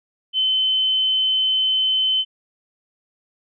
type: tone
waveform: sine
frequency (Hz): 3060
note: G7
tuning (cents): -42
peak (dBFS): -16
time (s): 0.33-2.25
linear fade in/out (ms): 50
effects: none